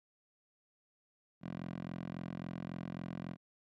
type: tone with high-pass filter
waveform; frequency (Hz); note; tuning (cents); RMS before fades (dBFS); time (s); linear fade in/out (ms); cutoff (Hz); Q
10% pulse; 43.65; F1; 0; -43; 1.41-3.37; 50; 170; 1.9
effects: low-pass 3000 Hz 12 dB/octave